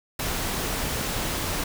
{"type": "noise", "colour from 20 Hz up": "pink", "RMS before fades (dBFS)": -28, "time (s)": [0.19, 1.64], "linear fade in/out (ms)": 5, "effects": []}